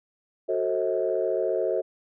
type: chord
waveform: sine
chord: F# diminished seventh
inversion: none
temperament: just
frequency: 370 / 444 / 532.8 / 639.4 Hz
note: F#4 / A4 / C5 / Eb5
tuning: 0 / +16 / +31 / +47 cents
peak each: -28 dBFS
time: 0.48-1.82 s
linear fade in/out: 20 ms
effects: tanh soft clip ceiling -13 dBFS